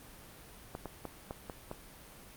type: clicks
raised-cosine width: 1 ms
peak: -25 dBFS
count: 6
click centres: 0.751 / 0.857 / 1.053 / 1.309 / 1.498 / 1.714 s
effects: pink hiss -53 dBFS RMS until 2.36 s + Opus 32 kbps